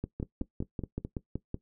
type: two click trains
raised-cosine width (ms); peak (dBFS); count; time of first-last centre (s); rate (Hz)
3; -20 / -22; 9 / 5; 0.04-1.544 / 0.2-1.049; 5.32 / 4.71
effects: noise-tail reverb RT60 0.1 s tail -17 dB re dry